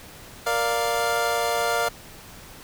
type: chord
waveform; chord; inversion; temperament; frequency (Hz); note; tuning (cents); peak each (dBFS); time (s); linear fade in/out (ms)
25% pulse; Bb major; none; equal; 466.2 / 587.3 / 698.5; Bb4 / D5 / F5; 0 / 0 / 0; -23 / -24 / -21; 0.46-1.89; 10
effects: pink hiss -44 dBFS RMS until 2.63 s